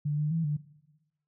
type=tone with pitch steps; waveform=sine; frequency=147.4 / 150.4 / 164.1 / 148.2 Hz; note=D3 / D3 / E3 / D3; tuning=+7 / +42 / -8 / +16 cents; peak=-26 dBFS; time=0.05-0.57 s; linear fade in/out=10 ms; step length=130 ms; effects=noise-tail reverb RT60 1.0 s tail -18 dB re dry